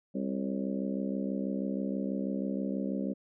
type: harmonic tone with a mistuned harmonic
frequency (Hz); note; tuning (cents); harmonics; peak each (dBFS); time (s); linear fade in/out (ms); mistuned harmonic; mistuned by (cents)
66.2; C2; +21; 3 / 4 / 5 / 6 / 7 / 8 / 9; -33 / -35 / -41 / -44 / -45 / -41 / -48; 0.14-3.14; 20; 8; +44
effects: none